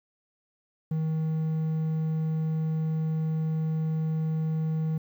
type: tone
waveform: triangle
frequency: 158.5 Hz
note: D#3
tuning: 32 cents sharp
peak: -23 dBFS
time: 0.91-4.98 s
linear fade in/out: 5 ms
effects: 10-bit